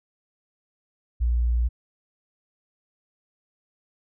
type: tone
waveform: sine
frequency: 59.3 Hz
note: A#1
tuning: 30 cents sharp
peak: -19 dBFS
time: 1.2-1.69 s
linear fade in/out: 20 ms
effects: none